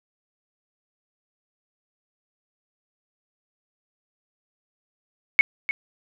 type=tone with echo; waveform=sine; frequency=2202 Hz; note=C#7; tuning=12 cents flat; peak=-9 dBFS; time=5.39-5.41 s; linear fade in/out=0 ms; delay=300 ms; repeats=1; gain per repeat=-13 dB; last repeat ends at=5.71 s; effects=none